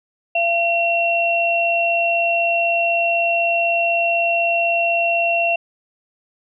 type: tone pair together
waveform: sine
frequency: 682 / 2728 Hz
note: F5 / F7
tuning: -41 / -41 cents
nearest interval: 2 octaves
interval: 2400 cents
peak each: -18 dBFS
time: 0.35-5.56 s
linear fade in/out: 5 ms
effects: none